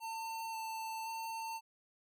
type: tone with vibrato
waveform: square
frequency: 896 Hz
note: A5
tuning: 31 cents sharp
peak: -40 dBFS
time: 0-1.61 s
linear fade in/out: 50 ms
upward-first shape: square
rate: 0.94 Hz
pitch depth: 10 cents each way
effects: none